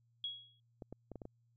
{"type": "tone with exponential decay", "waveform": "sine", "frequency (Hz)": 3322, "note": "G#7", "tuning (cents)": 0, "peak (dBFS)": -35, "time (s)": [0.24, 0.6], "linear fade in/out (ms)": 2, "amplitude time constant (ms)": 78}
{"type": "clicks", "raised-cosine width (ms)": 2, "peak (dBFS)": -33, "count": 6, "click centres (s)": [0.822, 0.926, 1.117, 1.157, 1.218, 1.254]}
{"effects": ["added 117 Hz sine -70 dBFS peak until 1.56 s"]}